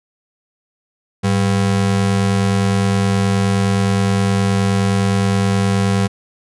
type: ring-modulated tone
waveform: square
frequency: 149.3 Hz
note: D3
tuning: 29 cents sharp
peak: -11 dBFS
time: 1.23-6.08 s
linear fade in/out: 20 ms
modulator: 44.8 Hz
effects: resampled to 24000 Hz